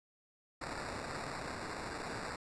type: noise with sample-and-hold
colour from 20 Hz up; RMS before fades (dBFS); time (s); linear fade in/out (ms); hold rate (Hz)
violet; -42; 0.61-2.36; 5; 3150
effects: resampled to 22050 Hz